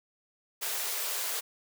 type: high-pass noise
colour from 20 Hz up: white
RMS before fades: -33 dBFS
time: 0.61-1.41 s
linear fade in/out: 20 ms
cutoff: 370 Hz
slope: 96 dB/octave
effects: none